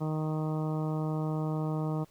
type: harmonic tone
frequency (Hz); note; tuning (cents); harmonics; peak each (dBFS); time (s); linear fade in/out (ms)
155.56; D#3; 0; 1 / 2 / 3 / 4 / 5 / 6 / 7 / 8; -30 / -36 / -40 / -42 / -44 / -46 / -47 / -48; 0-2.05; 20
effects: pink hiss -63 dBFS RMS until 2.1 s